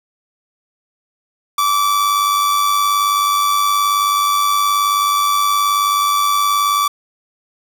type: tone with amplitude modulation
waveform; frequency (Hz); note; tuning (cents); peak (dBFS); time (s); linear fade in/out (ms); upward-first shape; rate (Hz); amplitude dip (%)
45% pulse; 1158; D6; -25; -11; 1.58-6.88; 5; sine; 98.9; 40
effects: none